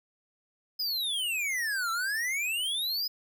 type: exponential two-way sweep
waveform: square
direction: down then up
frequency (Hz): 5090 to 1318.5 to 5090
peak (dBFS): -29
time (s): 0.79-3.08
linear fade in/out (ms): 10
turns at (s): 1.91
effects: none